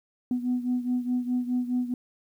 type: beating tone pair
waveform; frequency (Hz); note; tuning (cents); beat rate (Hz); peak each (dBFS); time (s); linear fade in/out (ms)
sine; 246.9 / 251.7; B3 / B3; 0 / +33; 4.8; -25 / -29; 0.31-1.94; 2
effects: tanh soft clip ceiling -19 dBFS + 10-bit